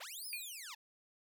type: linear two-way sweep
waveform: 10% pulse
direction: up then down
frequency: 403.5 to 5274 to 821 Hz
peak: -37 dBFS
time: 0-0.75 s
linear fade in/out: 10 ms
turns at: 0.26 s
type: tone with exponential decay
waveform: sine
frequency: 2457 Hz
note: D#7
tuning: 22 cents flat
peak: -36 dBFS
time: 0.33-0.53 s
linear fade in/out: 1 ms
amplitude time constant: 43 ms
effects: none